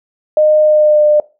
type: tone with pitch glide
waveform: sine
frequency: 612 to 600.1 Hz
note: D#5 to D5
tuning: -29 to +37 cents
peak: -6 dBFS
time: 0.37-1.2 s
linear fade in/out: 2 ms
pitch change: -34 cents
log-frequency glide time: 0.63-1.05 s
effects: noise-tail reverb RT60 0.3 s tail -20 dB re dry